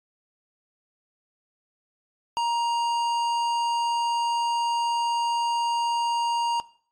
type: tone with hard clipping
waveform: sine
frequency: 939 Hz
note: A#5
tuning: 12 cents sharp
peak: -24 dBFS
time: 2.37-6.6 s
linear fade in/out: 0 ms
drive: 13 dB
effects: noise-tail reverb RT60 0.5 s tail -19 dB re dry + MP3 64 kbps